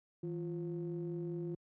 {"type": "ring-modulated tone", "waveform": "triangle", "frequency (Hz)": 92.5, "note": "F#2", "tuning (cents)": 0, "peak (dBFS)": -32, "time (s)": [0.23, 1.55], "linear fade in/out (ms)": 5, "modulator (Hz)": 255, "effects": ["high-pass 60 Hz 12 dB/octave"]}